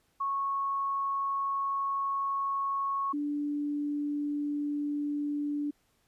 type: tone pair in turn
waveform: sine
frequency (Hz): 1102 / 291.9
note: C#6 / D4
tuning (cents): -11 / -10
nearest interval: octave + major seventh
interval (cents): 2299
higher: first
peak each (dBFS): -28 / -29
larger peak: first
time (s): 0.2-3.13 / 3.13-5.71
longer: first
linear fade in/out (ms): 10
effects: pink hiss -71 dBFS RMS until 6.07 s + resampled to 32000 Hz